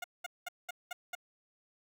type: tone bursts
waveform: 15% pulse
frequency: 714 Hz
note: F5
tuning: 38 cents sharp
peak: -31 dBFS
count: 6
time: 0.02-1.152 s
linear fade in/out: 5 ms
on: 22 ms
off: 200 ms
effects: none